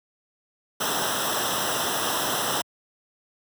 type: noise with comb filter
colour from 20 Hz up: pink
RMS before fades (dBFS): -26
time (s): 0.8-2.62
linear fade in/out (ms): 10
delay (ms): 0.44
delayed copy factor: -0.9
effects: high-pass 100 Hz 12 dB/octave